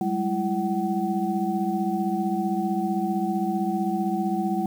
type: tone cluster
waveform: sine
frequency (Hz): 191.1 / 206.6 / 334.7 / 755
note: G3 / G#3 / E4 / F#5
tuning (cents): -44 / -9 / +26 / +35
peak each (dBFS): -28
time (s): 0.01-4.66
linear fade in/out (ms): 2
effects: 8-bit